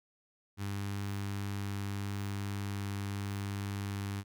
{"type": "tone with notch filter", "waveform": "sawtooth", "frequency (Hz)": 99.9, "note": "G2", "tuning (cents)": 33, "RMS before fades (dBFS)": -37, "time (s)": [0.57, 4.24], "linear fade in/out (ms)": 50, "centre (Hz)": 560, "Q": 1.2, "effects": []}